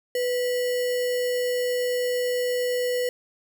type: tone with sample-and-hold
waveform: sine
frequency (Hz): 495.6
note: B4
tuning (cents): +6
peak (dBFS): -22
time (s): 0.15-3.09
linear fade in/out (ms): 2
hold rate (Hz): 2450
effects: none